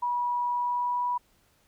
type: tone with pitch glide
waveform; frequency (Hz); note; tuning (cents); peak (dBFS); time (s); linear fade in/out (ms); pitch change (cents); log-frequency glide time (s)
sine; 971 to 978.9; B5 to B5; -30 to -16; -25; 0.02-1.18; 10; +14; 0.47-1.06
effects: pink hiss -66 dBFS RMS until 1.67 s